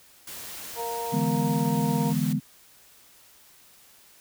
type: noise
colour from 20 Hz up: white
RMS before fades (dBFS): -39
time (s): 0.27-2.33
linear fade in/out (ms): 5
type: harmonic tone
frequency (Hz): 233.1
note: A#3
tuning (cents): 0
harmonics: 2 / 3 / 4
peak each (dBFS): -33 / -37 / -32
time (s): 0.75-2.14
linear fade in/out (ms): 50
type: chord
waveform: sine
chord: E dominant seventh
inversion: third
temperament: equal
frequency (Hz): 146.83 / 164.81 / 207.7 / 246.9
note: D3 / E3 / G#3 / B3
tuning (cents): 0 / 0 / 0 / 0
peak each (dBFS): -28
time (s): 1.12-2.4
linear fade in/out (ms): 20
effects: white hiss -55 dBFS RMS until 4.2 s